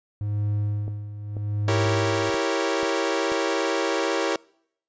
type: tone with tremolo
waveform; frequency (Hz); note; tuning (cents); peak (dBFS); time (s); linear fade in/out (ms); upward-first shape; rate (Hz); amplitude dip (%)
triangle; 103.83; G#2; 0; -20; 0.21-2.3; 0; sine; 0.81; 75
type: click train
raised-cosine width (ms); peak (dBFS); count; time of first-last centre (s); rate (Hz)
2; -24; 6; 0.88-3.319; 2.05
type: chord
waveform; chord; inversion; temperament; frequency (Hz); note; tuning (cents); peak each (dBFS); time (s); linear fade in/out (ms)
sawtooth; E diminished seventh; none; equal; 329.6 / 392 / 466.2 / 554.4; E4 / G4 / Bb4 / Db5; 0 / 0 / 0 / 0; -24; 1.68-4.36; 2
effects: noise-tail reverb RT60 0.7 s tail -26 dB re dry + resampled to 16000 Hz